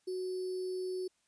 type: tone with sample-and-hold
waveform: sine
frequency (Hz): 370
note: F#4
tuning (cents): 0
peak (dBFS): -34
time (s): 0.07-1.08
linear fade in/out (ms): 10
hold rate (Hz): 4900
effects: white hiss -75 dBFS RMS until 1.27 s + resampled to 22050 Hz